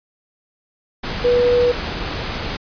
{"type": "tone in noise", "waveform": "sine", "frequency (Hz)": 487.7, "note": "B4", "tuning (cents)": -22, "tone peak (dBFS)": -12, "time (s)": [1.24, 1.72], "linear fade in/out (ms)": 10, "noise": "pink", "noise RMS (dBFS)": -25, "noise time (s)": [1.03, 2.57], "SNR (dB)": 10, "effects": ["resampled to 11025 Hz"]}